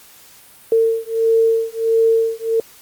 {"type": "beating tone pair", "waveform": "sine", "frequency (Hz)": [451.7, 453.2], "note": ["A4", "A#4"], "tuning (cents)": [45, -49], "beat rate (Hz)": 1.5, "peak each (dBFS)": -16, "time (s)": [0.72, 2.6], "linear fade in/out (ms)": 2, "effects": ["white hiss -45 dBFS RMS until 2.81 s", "Opus 48 kbps"]}